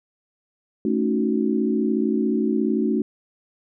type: chord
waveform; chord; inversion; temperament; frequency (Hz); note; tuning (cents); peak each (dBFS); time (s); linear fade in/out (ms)
sine; D# half-diminished seventh; second; equal; 220 / 277.2 / 311.1 / 370; A3 / C#4 / D#4 / F#4; 0 / 0 / 0 / 0; -22 / -25 / -26 / -25; 0.85-3.02; 2
effects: none